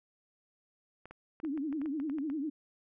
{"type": "clicks", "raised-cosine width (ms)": 0.5, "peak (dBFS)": -34, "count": 12, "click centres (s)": [1.056, 1.11, 1.401, 1.449, 1.576, 1.727, 1.816, 1.859, 2, 2.098, 2.185, 2.3]}
{"type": "tone with vibrato", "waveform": "sine", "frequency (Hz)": 293.7, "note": "D4", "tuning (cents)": 0, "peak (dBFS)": -32, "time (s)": [1.43, 2.5], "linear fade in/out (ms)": 10, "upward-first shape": "triangle", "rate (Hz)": 10, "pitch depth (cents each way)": 200}
{"effects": []}